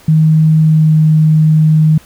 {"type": "tone with pitch glide", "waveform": "sine", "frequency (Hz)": [157.2, 155.93], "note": ["D#3", "D#3"], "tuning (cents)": [18, 4], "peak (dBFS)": -5, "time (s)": [0.08, 1.98], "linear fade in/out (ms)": 5, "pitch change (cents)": -14, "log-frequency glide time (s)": [0.6, 0.96], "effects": ["pink hiss -42 dBFS RMS until 2.05 s"]}